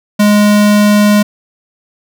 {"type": "tone", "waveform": "square", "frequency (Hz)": 207.7, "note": "G#3", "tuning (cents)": 0, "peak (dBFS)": -6, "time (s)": [0.19, 1.23], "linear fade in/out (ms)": 10, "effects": []}